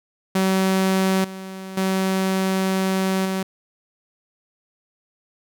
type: tone with level steps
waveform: sawtooth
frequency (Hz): 190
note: F#3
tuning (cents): +46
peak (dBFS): -13 / -28 / -15 / -18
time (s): 0.35-3.43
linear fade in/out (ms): 5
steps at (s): 1.24 / 1.77 / 3.25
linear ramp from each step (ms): 5
effects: none